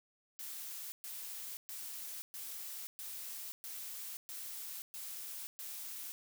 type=noise bursts; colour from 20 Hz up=blue; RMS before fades=-45 dBFS; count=9; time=0.39-6.12 s; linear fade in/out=0 ms; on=530 ms; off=120 ms; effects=none